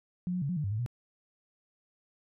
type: tone with pitch steps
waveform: sine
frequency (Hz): 179.1 / 181.2 / 139.8 / 179.6 / 149.5 / 99 / 107.5 / 121.5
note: F3 / F#3 / C#3 / F3 / D3 / G2 / A2 / B2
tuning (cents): +44 / -36 / +15 / +49 / +31 / +18 / -40 / -28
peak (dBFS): -29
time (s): 0.27-0.862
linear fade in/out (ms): 0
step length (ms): 74
effects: none